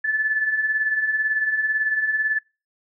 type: beating tone pair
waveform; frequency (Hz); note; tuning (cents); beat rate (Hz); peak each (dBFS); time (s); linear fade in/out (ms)
sine; 1724 / 1742; A6 / A6; -36 / -18; 18; -27 / -20; 0.04-2.39; 10
effects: noise-tail reverb RT60 0.3 s tail -24 dB re dry